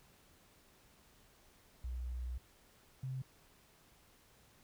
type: tone pair in turn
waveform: sine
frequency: 61.74 / 130.82 Hz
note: B1 / C3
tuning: 0 / 0 cents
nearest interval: octave + minor second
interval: 1300 cents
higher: second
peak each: -38 / -38 dBFS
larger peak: neither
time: 1.84-2.38 / 3.03-3.22 s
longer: first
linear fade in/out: 5 ms
effects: pink hiss -66 dBFS RMS until 4.63 s